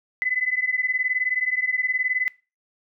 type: beating tone pair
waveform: sine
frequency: 2005 / 2024 Hz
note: B6 / B6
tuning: +26 / +42 cents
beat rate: 19 Hz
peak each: -24 dBFS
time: 0.22-2.28 s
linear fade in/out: 0 ms
effects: noise-tail reverb RT60 0.3 s tail -22 dB re dry